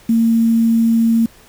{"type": "tone with quantisation", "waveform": "sine", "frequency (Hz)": 228.4, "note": "A#3", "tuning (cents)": -35, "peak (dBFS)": -10, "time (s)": [0.09, 1.26], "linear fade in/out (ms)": 5, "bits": 6, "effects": ["pink hiss -46 dBFS RMS until 1.48 s"]}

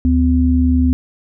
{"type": "tone pair together", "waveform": "sine", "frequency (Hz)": [74.81, 254.1], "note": ["D2", "B3"], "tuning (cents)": [33, 49], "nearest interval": "octave + major sixth", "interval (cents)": 2116, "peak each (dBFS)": -13, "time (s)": [0.05, 0.93], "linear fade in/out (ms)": 0, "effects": []}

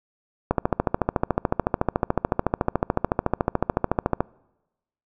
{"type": "click train", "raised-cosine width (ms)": 1, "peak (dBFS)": -5, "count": 52, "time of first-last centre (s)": [0.51, 4.206], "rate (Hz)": 13.8, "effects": ["noise-tail reverb RT60 1.0 s tail -26 dB re dry"]}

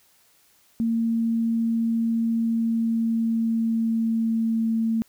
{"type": "tone with pitch glide", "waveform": "sine", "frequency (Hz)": [228.6, 225.3], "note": ["A#3", "A3"], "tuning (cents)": [-34, 41], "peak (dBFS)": -20, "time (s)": [0.8, 5.02], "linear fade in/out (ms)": 0, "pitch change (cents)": -25, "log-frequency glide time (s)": [2.33, 4.81], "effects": ["white hiss -60 dBFS RMS until 5.08 s"]}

